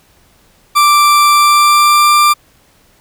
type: tone with pitch glide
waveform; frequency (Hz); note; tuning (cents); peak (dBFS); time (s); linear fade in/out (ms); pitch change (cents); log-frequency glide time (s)
40% pulse; 1174.7 to 1186.3; D6 to D6; 0 to +17; -5; 0.75-2.34; 20; +17; 1.33-2.11
effects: pink hiss -50 dBFS RMS until 3 s